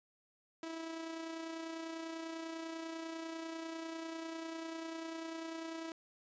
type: tone with amplitude modulation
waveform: sawtooth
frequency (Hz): 326.5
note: E4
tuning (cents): -17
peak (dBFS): -36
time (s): 0.63-5.92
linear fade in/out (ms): 2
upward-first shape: sine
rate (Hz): 30.1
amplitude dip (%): 40
effects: resampled to 16000 Hz